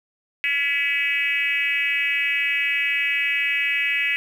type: tone with frequency modulation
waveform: sine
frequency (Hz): 2278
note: C#7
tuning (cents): +47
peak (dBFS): -19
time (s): 0.44-4.16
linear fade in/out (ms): 0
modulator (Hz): 292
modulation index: 1.5
effects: 8-bit